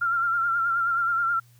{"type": "tone with vibrato", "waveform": "sine", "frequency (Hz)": 1376, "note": "F6", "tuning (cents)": -26, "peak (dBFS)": -21, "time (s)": [0.01, 1.4], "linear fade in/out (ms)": 10, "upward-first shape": "sine", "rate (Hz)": 9.4, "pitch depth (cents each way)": 47, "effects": ["added 120 Hz sine -53 dBFS peak until 1.59 s", "white hiss -62 dBFS RMS until 1.59 s"]}